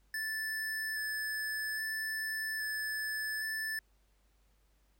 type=tone with vibrato; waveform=square; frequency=1747 Hz; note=A6; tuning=13 cents flat; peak=-35 dBFS; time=0.14-3.79 s; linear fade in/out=2 ms; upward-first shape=square; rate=0.61 Hz; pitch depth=9 cents each way; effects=added 50 Hz sine -67 dBFS peak until 4.99 s + pink hiss -75 dBFS RMS until 4.99 s